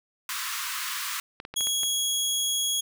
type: high-pass noise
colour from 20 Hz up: pink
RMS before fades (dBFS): -32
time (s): 0.29-1.2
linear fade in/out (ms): 2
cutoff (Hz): 1000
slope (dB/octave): 96
type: clicks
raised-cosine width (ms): 0.3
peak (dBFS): -21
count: 6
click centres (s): 1.401 / 1.451 / 1.54 / 1.608 / 1.671 / 1.833
type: tone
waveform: 20% pulse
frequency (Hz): 3322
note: G#7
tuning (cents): 0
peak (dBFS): -19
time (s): 1.56-2.81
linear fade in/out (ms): 10
effects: none